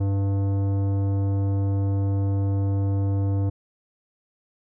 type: tone with tanh clipping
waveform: sine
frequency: 98.6 Hz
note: G2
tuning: 11 cents sharp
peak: -22 dBFS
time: 0-3.5 s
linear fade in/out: 10 ms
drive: 14 dB
effects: none